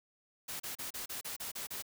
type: noise bursts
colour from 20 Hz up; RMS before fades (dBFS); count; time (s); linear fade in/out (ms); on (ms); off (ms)
white; -41; 9; 0.48-1.824; 10; 120; 33
effects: none